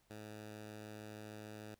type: tone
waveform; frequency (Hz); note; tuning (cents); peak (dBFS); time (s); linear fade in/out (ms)
10% pulse; 106.7; G#2; +47; -40; 0.1-1.75; 5
effects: pink hiss -75 dBFS RMS until 1.79 s